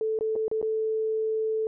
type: tone with dropouts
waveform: sine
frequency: 439 Hz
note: A4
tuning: 4 cents flat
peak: -24 dBFS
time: 0.01-1.67 s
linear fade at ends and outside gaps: 1 ms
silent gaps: 0.189-0.209 / 0.355-0.361 / 0.481-0.514 / 0.615-0.627 s
effects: none